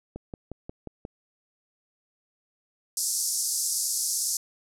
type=click train; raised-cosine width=2 ms; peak=-23 dBFS; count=6; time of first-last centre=0.16-1.051 s; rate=5.61 Hz
type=band-pass noise; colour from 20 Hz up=pink; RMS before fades=-28 dBFS; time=2.97-4.37 s; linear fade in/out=2 ms; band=5100 to 12000 Hz; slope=48 dB/octave
effects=none